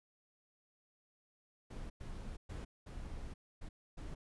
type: noise bursts at uneven times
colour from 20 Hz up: brown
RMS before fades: -45 dBFS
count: 6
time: 1.7-1.9 / 2-2.37 / 2.49-2.65 / 2.86-3.34 / 3.61-3.69 / 3.97-4.15 s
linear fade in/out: 10 ms
effects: resampled to 24000 Hz